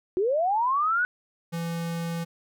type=linear sweep; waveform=sine; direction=up; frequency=349.2 to 1502 Hz; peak=-21 dBFS; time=0.17-1.05 s; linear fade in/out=0 ms
type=tone; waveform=square; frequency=167.9 Hz; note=E3; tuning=32 cents sharp; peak=-29 dBFS; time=1.52-2.25 s; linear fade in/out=20 ms
effects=none